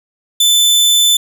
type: tone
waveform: sawtooth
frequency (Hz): 3520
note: A7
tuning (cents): 0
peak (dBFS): -5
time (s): 0.4-1.17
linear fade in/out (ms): 5
effects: none